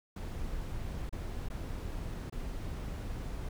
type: noise with dropouts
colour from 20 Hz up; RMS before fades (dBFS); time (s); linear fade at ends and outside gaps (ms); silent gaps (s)
brown; -38; 0.16-3.49; 5; 1.094-1.126 / 1.487-1.5 / 2.299-2.323
effects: none